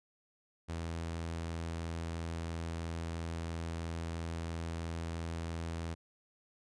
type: tone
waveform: sawtooth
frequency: 83 Hz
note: E2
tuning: 12 cents sharp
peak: -33 dBFS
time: 0.68-5.95 s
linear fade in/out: 20 ms
effects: resampled to 22050 Hz